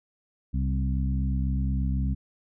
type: harmonic tone with a mistuned harmonic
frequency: 66 Hz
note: C2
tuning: 16 cents sharp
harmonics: 1 / 2 / 3 / 4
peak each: -25 / -30 / -32 / -37 dBFS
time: 0.53-2.15 s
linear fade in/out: 20 ms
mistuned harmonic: 2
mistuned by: +29 cents
effects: none